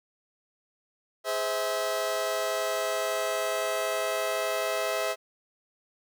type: chord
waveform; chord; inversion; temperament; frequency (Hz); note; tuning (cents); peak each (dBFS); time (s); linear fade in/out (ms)
sawtooth; Ab augmented; none; just; 415.3 / 519.1 / 648.9; Ab4 / C5 / E5; 0 / -14 / -27; -31 / -29 / -25; 1.24-5.16; 50
effects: none